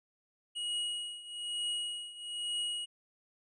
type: tone with tremolo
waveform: square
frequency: 2898 Hz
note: F#7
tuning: 37 cents flat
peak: -32 dBFS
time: 0.55-2.86 s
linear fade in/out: 20 ms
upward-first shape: triangle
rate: 1.1 Hz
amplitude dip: 85%
effects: resampled to 22050 Hz